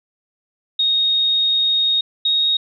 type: tone pair in turn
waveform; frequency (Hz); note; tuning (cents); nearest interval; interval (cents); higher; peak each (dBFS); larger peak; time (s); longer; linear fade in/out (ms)
sine; 3729 / 3751; A#7 / A#7; 0 / +10; unison; 10; second; -14; neither; 0.79-2.01 / 2.25-2.57; first; 5
effects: none